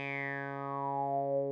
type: tone with low-pass filter sweep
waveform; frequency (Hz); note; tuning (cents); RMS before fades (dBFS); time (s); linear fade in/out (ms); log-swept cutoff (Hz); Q
10% pulse; 139; C#3; +5; -35; 0-1.51; 0; 2600 to 470; 9.3
effects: none